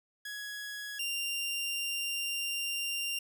sawtooth tone pair in turn, 1672 / 2784 Hz, G#6 / F7, +11 / -6 cents, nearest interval major sixth, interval 883 cents, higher second, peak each -35 / -29 dBFS, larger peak second, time 0.25-0.99 / 0.99-3.19 s, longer second, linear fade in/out 5 ms, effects none

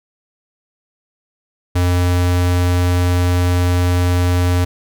square tone, 89 Hz, F2, 33 cents sharp, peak -13 dBFS, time 1.75-4.65 s, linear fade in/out 10 ms, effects none

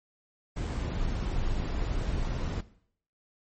brown noise with amplitude modulation, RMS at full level -29 dBFS, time 0.56-2.61 s, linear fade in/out 10 ms, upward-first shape sine, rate 87.7 Hz, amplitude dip 25%, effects noise-tail reverb RT60 0.6 s tail -17 dB re dry + MP3 32 kbps

